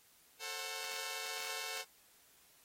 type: chord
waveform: 5% pulse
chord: F# diminished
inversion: first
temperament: just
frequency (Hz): 444 / 532.8 / 740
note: A4 / C5 / F#5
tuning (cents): +16 / +31 / 0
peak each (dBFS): -34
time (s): 0.39-1.85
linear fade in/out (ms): 50
effects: white hiss -66 dBFS RMS until 2.64 s + AAC 48 kbps